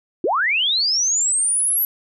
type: linear sweep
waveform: sine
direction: up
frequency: 291.7 to 11840 Hz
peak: -16 dBFS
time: 0.24-1.85 s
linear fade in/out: 2 ms
effects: none